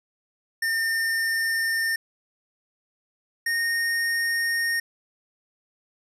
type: tone pair in turn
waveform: square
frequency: 1811 / 1846.9 Hz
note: A6 / A#6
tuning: +49 / -17 cents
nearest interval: unison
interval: 34 cents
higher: second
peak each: -23 dBFS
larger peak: neither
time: 0.62-1.96 / 3.46-4.8 s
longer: neither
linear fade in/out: 5 ms
effects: resampled to 32000 Hz